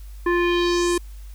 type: tone with low-pass filter sweep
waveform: square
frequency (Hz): 349.2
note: F4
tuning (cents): 0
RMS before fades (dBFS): -20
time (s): 0.26-0.98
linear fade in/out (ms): 5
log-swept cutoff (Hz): 1500 to 10000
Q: 2.5
effects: added 50 Hz sine -35 dBFS peak until 1.34 s + white hiss -54 dBFS RMS until 1.34 s